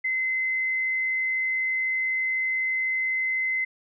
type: tone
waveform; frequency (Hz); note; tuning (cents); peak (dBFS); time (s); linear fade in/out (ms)
sine; 2054; C7; -33; -23; 0.04-3.65; 10
effects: none